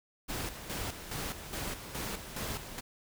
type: noise with tremolo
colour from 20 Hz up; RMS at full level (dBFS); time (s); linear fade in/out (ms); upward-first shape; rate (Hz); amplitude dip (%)
pink; -37; 0.28-2.81; 20; square; 2.4; 60
effects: none